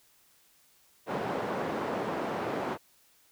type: band-pass noise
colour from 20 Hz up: white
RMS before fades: -33 dBFS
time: 1.06-2.78 s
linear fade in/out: 50 ms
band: 190 to 760 Hz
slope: 12 dB/octave
effects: white hiss -64 dBFS RMS until 3.31 s